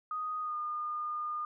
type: tone with pitch glide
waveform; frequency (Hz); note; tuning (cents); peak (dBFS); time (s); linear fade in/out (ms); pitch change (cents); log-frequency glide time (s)
sine; 1244.5 to 1216.8; D#6 to D#6; 0 to -39; -33; 0.11-1.45; 2; -39; 0.41-0.56
effects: none